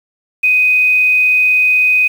sine tone with quantisation, 2502 Hz, D#7, 9 cents sharp, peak -8 dBFS, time 0.43-2.08 s, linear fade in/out 10 ms, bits 6, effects none

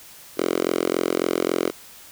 5% pulse tone with high-pass filter, 43.65 Hz, F1, in tune, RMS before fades -23 dBFS, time 0.37-1.71 s, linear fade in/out 20 ms, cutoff 360 Hz, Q 2.2, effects white hiss -45 dBFS RMS until 2.11 s

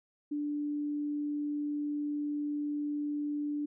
sine tone, 293.7 Hz, D4, in tune, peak -31 dBFS, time 0.31-3.66 s, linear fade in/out 10 ms, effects none

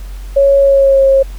sine tone with pitch glide, 554.4 to 540.2 Hz, C#5 to C#5, 0 to -45 cents, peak -5 dBFS, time 0.36-1.23 s, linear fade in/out 10 ms, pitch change -45 cents, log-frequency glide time 0.6-1.05 s, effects added 46 Hz sine -23 dBFS peak until 1.38 s + pink hiss -41 dBFS RMS until 1.38 s

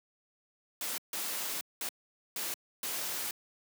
white noise bursts at uneven times, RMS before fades -36 dBFS, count 5, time 0.81-0.98 / 1.13-1.61 / 1.81-1.89 / 2.36-2.54 / 2.83-3.31 s, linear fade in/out 2 ms, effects high-pass 200 Hz 12 dB/octave

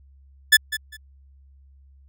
sawtooth tone with echo, 1735 Hz, A6, 25 cents flat, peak -6 dBFS, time 0.52-0.57 s, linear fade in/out 10 ms, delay 200 ms, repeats 2, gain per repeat -14 dB, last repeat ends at 0.97 s, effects added 68 Hz sine -49 dBFS peak until 2.08 s

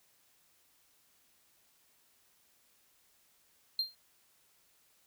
triangle tone with exponential decay, 4186 Hz, C8, in tune, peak -24 dBFS, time 3.79-3.95 s, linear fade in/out 2 ms, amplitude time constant 34 ms, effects tanh soft clip ceiling -22 dBFS + white hiss -69 dBFS RMS until 5.06 s

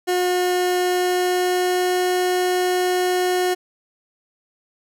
30% pulse tone with pitch glide, 360.8 to 363.1 Hz, F#4 to F#4, -44 to -33 cents, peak -15 dBFS, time 0.07-3.55 s, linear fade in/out 20 ms, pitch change +11 cents, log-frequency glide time 0.81-2.06 s, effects none

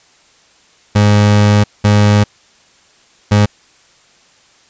30% pulse tone bursts at uneven times, 103.83 Hz, G#2, in tune, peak -4 dBFS, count 3, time 0.95-1.64 / 1.84-2.24 / 3.31-3.46 s, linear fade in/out 10 ms, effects white hiss -49 dBFS RMS until 4.69 s + resampled to 16000 Hz

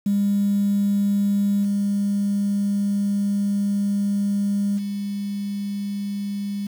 sine tone with level steps, 201.6 Hz, G3, 49 cents sharp, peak -16 / -18 / -24 dBFS, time 0.06-6.67 s, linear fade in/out 5 ms, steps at 1.63 / 4.77 s, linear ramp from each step 20 ms, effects tanh soft clip ceiling -13 dBFS + 7-bit

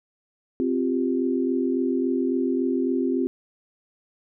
sine chord, C suspended fourth, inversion none, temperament just, 261.6 / 348.8 / 392.4 Hz, C4 / F4 / G4, 0 / -2 / +2 cents, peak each -23 / -26 / -28 dBFS, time 0.6-3.27 s, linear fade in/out 0 ms, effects none

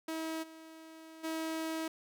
sawtooth tone with level steps, 321.2 Hz, E4, 45 cents flat, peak -32 / -46 / -31 dBFS, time 0.08-1.88 s, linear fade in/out 5 ms, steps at 0.42 / 1.23 s, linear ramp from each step 20 ms, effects none

